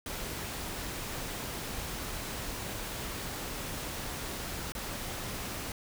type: noise with dropouts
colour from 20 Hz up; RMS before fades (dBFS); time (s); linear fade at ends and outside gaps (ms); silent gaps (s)
pink; -38; 0.06-5.72; 2; 4.721-4.75
effects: none